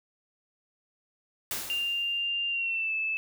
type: noise with exponential decay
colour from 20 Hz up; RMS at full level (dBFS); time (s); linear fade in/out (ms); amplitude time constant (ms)
white; -31; 1.51-2.3; 1; 170
type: tone with pitch glide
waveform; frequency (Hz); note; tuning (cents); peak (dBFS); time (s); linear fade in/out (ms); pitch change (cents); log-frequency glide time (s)
sine; 2794 to 2622; F7 to E7; 0 to -10; -27; 1.7-3.17; 0; -110; 2.49-2.93
effects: none